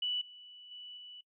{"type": "tone with level steps", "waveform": "sine", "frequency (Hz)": 2962, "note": "F#7", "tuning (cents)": 1, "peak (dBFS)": [-31, -50, -45, -47], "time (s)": [0.02, 1.21], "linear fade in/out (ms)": 5, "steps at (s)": [0.21, 0.71, 0.97], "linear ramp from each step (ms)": 5, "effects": ["noise-tail reverb RT60 0.1 s tail -21 dB re dry"]}